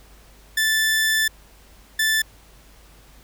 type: tone bursts at uneven times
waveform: sawtooth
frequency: 1758 Hz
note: A6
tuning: 2 cents flat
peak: -14 dBFS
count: 2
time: 0.57-1.28 / 1.99-2.22 s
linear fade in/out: 5 ms
effects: added 50 Hz sine -49 dBFS peak until 3.23 s + pink hiss -52 dBFS RMS until 3.23 s